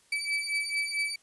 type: beating tone pair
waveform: 35% pulse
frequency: 2300 / 2304.5 Hz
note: D7 / D7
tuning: -37 / -33 cents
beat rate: 4.5 Hz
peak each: -30 / -29 dBFS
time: 0.12-1.16 s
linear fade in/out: 5 ms
effects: white hiss -63 dBFS RMS until 1.22 s + resampled to 24000 Hz